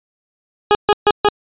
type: tone bursts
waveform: 20% pulse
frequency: 415.4 Hz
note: G#4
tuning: in tune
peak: -4 dBFS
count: 4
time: 0.71-1.286 s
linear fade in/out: 0 ms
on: 39 ms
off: 140 ms
effects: resampled to 8000 Hz